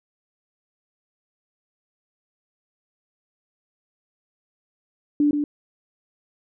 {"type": "tone with echo", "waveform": "sine", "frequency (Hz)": 293.1, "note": "D4", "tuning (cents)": -3, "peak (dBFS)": -15, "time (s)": [5.2, 5.31], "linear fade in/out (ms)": 2, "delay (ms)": 130, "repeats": 1, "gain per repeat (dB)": -5, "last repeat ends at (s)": 5.44, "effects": []}